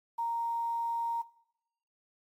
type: tone with quantisation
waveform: sine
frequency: 930 Hz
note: A#5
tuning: 4 cents flat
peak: -30 dBFS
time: 0.18-1.22 s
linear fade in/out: 10 ms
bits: 10
effects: noise-tail reverb RT60 0.8 s tail -19 dB re dry + AAC 48 kbps